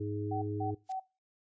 harmonic tone, 103.83 Hz, G#2, in tune, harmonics 1 / 3 / 4, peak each -36 / -38 / -39 dBFS, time 0-0.75 s, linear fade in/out 10 ms
sine tone bursts, 758 Hz, F#5, 42 cents sharp, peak -34 dBFS, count 3, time 0.31-1 s, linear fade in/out 10 ms, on 110 ms, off 180 ms
blue noise with exponential growth, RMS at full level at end -45 dBFS, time 0.84-0.92 s, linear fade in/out 0 ms, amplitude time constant 16 ms
effects noise-tail reverb RT60 0.3 s tail -21 dB re dry + resampled to 16000 Hz

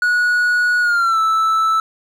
triangle tone with pitch glide, 1460 to 1315.8 Hz, F#6 to E6, -24 to -4 cents, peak -11 dBFS, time 0.02-1.8 s, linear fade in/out 2 ms, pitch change -180 cents, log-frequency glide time 0.81-1.19 s, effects none

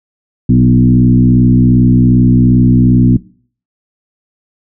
sine tone with frequency modulation, 181.8 Hz, F#3, 30 cents flat, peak -4 dBFS, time 0.49-3.17 s, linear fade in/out 5 ms, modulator 62.6 Hz, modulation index 1.5, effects noise-tail reverb RT60 0.5 s tail -22 dB re dry

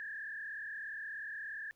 sine tone with frequency modulation, 1707 Hz, G#6, 47 cents sharp, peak -40 dBFS, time 0-1.71 s, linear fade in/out 0 ms, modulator 36.9 Hz, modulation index 2.1, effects pink hiss -75 dBFS RMS until 1.75 s

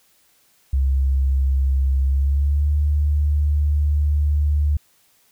sine tone with pitch glide, 67.2 to 73.71 Hz, C2 to D2, +47 to +7 cents, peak -15 dBFS, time 0.73-4.77 s, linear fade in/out 5 ms, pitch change +160 cents, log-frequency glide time 2.05-2.7 s, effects white hiss -59 dBFS RMS until 5.31 s

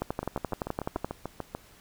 two click trains, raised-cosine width 1 ms, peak -15 / -19 dBFS, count 13 / 10, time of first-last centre 0.02-1.046 / 0.23-1.55 s, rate 11.7 / 6.82 Hz, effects pink hiss -56 dBFS RMS until 1.8 s

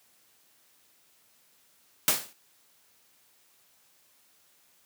white noise with exponential decay, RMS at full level -19 dBFS, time 2.08-2.33 s, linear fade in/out 1 ms, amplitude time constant 54 ms, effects white hiss -64 dBFS RMS until 4.85 s + high-pass 100 Hz 12 dB/octave

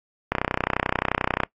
click train, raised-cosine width 0.5 ms, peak -6 dBFS, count 36, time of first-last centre 0.32-1.435 s, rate 31.4 Hz, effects noise-tail reverb RT60 0.1 s tail -22 dB re dry + AAC 32 kbps

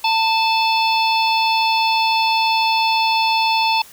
harmonic tone with a mistuned harmonic, 874 Hz, A5, 12 cents flat, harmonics 1 / 3 / 4 / 5 / 6, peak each -16 / -21 / -25 / -24 / -28 dBFS, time 0.04-3.82 s, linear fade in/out 5 ms, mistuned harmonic 1, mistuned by +45 cents, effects white hiss -43 dBFS RMS until 3.92 s

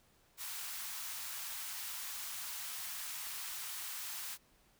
white high-pass noise, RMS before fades -43 dBFS, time 0.37-4.38 s, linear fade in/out 50 ms, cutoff 850 Hz, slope 24 dB/octave, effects pink hiss -69 dBFS RMS until 4.79 s

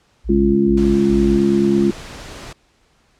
sine tone bursts, 56.7 Hz, A#1, 47 cents flat, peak -20 dBFS, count 3, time 0.24-1.4 s, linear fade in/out 50 ms, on 320 ms, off 100 ms
harmonic tone, 69.1 Hz, C#2, 5 cents flat, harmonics 2 / 3 / 4 / 5, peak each -27 / -15 / -22 / -15 dBFS, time 0.29-1.91 s, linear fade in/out 5 ms
pink noise, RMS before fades -34 dBFS, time 0.77-2.53 s, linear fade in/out 5 ms
effects pink hiss -58 dBFS RMS until 3.19 s + low-pass 7000 Hz 12 dB/octave

